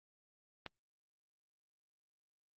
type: click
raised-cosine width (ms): 0.3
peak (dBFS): -27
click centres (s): 0.663
effects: Opus 24 kbps